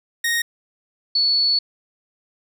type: tone pair in turn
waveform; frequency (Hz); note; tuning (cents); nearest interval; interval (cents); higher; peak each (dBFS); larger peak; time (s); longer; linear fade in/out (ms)
sawtooth / sine; 1864.7 / 4427; A#6 / C#8; 0 / -3; octave + minor third; 1497; second; -15; neither; 0.24-0.42 / 1.15-1.59; second; 5
effects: none